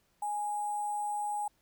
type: tone with sample-and-hold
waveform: sine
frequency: 830.6 Hz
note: G#5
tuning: in tune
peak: -31 dBFS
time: 0.22-1.48 s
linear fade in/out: 5 ms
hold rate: 8820 Hz
effects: pink hiss -72 dBFS RMS until 1.61 s